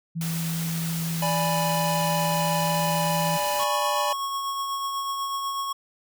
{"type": "tone", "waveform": "sine", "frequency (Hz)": 164.81, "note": "E3", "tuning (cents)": 0, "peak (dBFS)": -26, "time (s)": [0.15, 3.38], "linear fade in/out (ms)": 20}
{"type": "noise", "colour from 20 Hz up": "white", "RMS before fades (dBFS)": -34, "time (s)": [0.21, 3.64], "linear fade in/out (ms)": 2}
{"type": "chord", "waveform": "square", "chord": "G# diminished", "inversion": "second", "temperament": "equal", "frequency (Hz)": [587.3, 830.6, 987.8], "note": ["D5", "G#5", "B5"], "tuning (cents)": [0, 0, 0], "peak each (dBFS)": -29, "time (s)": [1.22, 4.13], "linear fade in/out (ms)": 5}
{"type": "tone with tremolo", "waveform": "square", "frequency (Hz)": 1100, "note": "C#6", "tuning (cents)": -14, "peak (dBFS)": -26, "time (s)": [3.59, 5.73], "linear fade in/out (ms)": 10, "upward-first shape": "triangle", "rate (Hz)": 8.1, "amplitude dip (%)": 35}
{"effects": []}